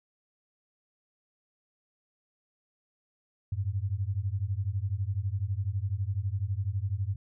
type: beating tone pair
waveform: sine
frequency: 92.5 / 104.5 Hz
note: F#2 / G#2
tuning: 0 / +11 cents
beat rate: 12 Hz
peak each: -31 dBFS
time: 3.52-7.16 s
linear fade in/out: 5 ms
effects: none